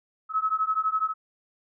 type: beating tone pair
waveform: sine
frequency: 1283 / 1295 Hz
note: E6 / E6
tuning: -47 / -31 cents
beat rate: 12 Hz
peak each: -26 dBFS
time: 0.29-1.14 s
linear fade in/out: 50 ms
effects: none